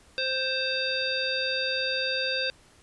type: harmonic tone with a mistuned harmonic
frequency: 523.3 Hz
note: C5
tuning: in tune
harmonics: 1 / 3 / 5 / 7 / 9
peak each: -32 / -32 / -32 / -32 / -32 dBFS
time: 0.18-2.5 s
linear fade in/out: 0 ms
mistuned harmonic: 5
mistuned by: +16 cents
effects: pink hiss -57 dBFS RMS until 2.82 s + resampled to 24000 Hz